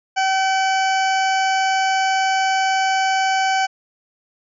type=harmonic tone with a mistuned harmonic; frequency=766 Hz; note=G5; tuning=40 cents flat; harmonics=1 / 2 / 3 / 4 / 6 / 7 / 8 / 9; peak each=-17 / -23 / -27 / -29 / -33 / -34 / -35 / -36 dBFS; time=0.16-3.67 s; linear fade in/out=20 ms; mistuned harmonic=4; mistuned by=-39 cents; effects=none